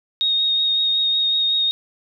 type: tone with vibrato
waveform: sine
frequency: 3729 Hz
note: A#7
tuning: in tune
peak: -16 dBFS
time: 0.21-1.71 s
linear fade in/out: 0 ms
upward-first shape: triangle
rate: 5.4 Hz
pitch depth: 17 cents each way
effects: none